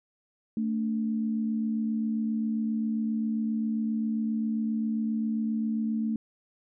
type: tone pair together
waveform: sine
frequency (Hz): 222.5 / 290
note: A3 / D4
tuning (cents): +20 / -22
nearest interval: perfect fourth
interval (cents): 458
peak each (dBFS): -26 / -36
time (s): 0.57-6.16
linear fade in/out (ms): 2
effects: none